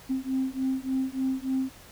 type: beating tone pair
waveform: sine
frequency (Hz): 261.6 / 265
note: C4 / C4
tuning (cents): 0 / +22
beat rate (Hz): 3.4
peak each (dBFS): -28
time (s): 0.09-1.7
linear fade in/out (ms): 20
effects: tanh soft clip ceiling -19 dBFS + pink hiss -50 dBFS RMS until 1.91 s